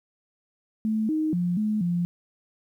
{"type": "tone with pitch steps", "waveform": "sine", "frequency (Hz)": [218.1, 311.5, 176.2, 213.4, 174], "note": ["A3", "D#4", "F3", "G#3", "F3"], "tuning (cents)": [-15, 2, 16, 47, -6], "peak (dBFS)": -22, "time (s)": [0.85, 2.05], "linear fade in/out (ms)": 0, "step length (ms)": 240, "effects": ["10-bit"]}